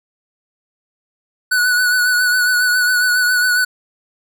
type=tone with vibrato; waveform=square; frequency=1480 Hz; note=F#6; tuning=in tune; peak=-13 dBFS; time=1.51-3.65 s; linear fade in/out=10 ms; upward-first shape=triangle; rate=7.3 Hz; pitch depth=40 cents each way; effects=none